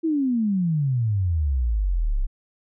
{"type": "exponential sweep", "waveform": "sine", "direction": "down", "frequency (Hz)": [334.7, 30.87], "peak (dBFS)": -19, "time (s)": [0.03, 2.27], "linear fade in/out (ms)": 20, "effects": []}